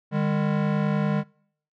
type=tone pair together; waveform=square; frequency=151.9 / 202.1 Hz; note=D#3 / G#3; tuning=-41 / -47 cents; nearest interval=perfect fourth; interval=494 cents; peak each=-25 dBFS; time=0.11-1.24 s; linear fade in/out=50 ms; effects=noise-tail reverb RT60 0.6 s tail -25 dB re dry + low-pass 2000 Hz 12 dB/octave